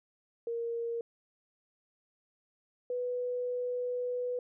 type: tone pair in turn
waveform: sine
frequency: 466.2 / 493.9 Hz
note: A#4 / B4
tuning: 0 / 0 cents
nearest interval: minor second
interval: 100 cents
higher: second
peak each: -32 / -31 dBFS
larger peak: second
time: 0.47-1.01 / 2.9-4.39 s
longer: second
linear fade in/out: 2 ms
effects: none